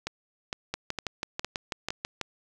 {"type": "two click trains", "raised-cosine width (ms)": 0.2, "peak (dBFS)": [-13, -14], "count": [10, 5], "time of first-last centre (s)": [[0.74, 2.213], [0.07, 1.905]], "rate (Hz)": [6.11, 2.18], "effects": []}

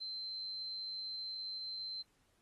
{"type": "tone", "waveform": "sine", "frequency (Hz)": 4101, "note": "C8", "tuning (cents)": -36, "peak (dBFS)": -40, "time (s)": [0, 2.03], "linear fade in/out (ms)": 20, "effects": ["pink hiss -75 dBFS RMS until 2.41 s", "AAC 32 kbps"]}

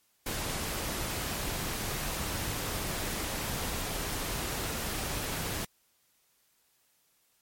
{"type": "noise", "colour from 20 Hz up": "pink", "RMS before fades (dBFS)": -34, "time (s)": [0.26, 5.65], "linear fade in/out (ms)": 5, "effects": ["white hiss -70 dBFS RMS until 7.41 s", "MP3 64 kbps"]}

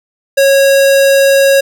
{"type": "tone", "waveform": "square", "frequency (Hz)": 549, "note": "C#5", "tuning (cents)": -17, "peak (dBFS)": -6, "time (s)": [0.37, 1.61], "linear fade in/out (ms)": 10, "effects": []}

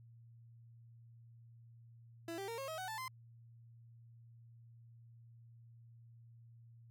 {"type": "tone with pitch steps", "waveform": "30% pulse", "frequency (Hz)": [333.6, 392.2, 461, 541.9, 637.1, 748.9, 880.4, 1034.9], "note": ["E4", "G4", "A#4", "C#5", "D#5", "F#5", "A5", "C6"], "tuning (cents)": [21, 1, -19, -39, 41, 21, 1, -19], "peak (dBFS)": -39, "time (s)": [2.28, 3.08], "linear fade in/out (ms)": 2, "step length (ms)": 100, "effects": ["added 116 Hz sine -57 dBFS peak until 6.9 s"]}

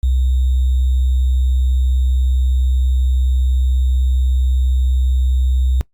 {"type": "tone with sample-and-hold", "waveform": "sine", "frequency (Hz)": 63.9, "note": "C2", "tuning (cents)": -40, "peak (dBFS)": -12, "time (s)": [0.03, 5.81], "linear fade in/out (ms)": 0, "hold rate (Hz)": 3675, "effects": ["noise-tail reverb RT60 0.1 s tail -20 dB re dry", "Opus 48 kbps"]}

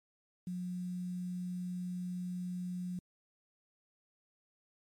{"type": "tone with quantisation", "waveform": "sine", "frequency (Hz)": 180, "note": "F#3", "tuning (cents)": -47, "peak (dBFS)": -36, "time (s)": [0.47, 2.99], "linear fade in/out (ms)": 2, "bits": 10, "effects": ["MP3 64 kbps"]}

